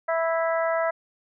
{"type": "harmonic tone", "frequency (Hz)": 329, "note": "E4", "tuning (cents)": -3, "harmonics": [2, 3, 4, 5, 6], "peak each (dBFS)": [-23, -31, -30, -34, -34], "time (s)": [0.08, 0.91], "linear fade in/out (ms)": 10, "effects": []}